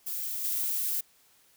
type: noise with level steps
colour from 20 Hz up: violet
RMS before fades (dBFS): -34 / -30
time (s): 0.06-1.01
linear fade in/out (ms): 10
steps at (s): 0.44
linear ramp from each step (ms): 5
effects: white hiss -63 dBFS RMS until 1.56 s

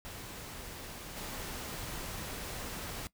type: noise with level steps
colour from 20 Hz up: pink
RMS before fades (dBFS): -45 / -41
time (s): 0.05-3.07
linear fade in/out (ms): 0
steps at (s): 1.16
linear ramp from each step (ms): 10
effects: noise-tail reverb RT60 0.1 s tail -19 dB re dry

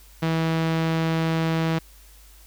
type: tone with low-pass filter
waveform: sawtooth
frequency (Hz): 162.5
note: E3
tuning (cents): -24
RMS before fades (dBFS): -23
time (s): 0.22-1.79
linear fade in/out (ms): 10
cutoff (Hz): 3900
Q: 0.89
effects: added 50 Hz sine -48 dBFS peak until 2.46 s + white hiss -53 dBFS RMS until 2.46 s

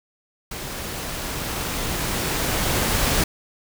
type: noise with level ramp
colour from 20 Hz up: pink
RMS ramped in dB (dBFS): -32 to -20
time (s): 0.51-3.24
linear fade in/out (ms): 5
effects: none

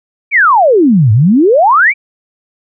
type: exponential two-way sweep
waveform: sine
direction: down then up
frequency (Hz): 2418 to 101.8 to 2418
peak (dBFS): -4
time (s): 0.31-1.94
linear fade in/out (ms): 50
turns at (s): 1.12
effects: none

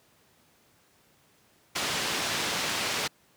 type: low-pass noise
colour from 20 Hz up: white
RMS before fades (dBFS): -30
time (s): 1.75-3.08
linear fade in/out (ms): 10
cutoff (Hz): 4700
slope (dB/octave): 12
effects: pink hiss -63 dBFS RMS until 3.36 s + high-pass 100 Hz 12 dB/octave

